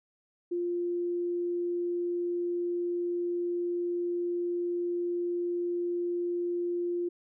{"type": "tone", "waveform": "sine", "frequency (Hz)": 349.4, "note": "F4", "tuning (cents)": 1, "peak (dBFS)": -28, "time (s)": [0.51, 7.09], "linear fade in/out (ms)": 10, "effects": []}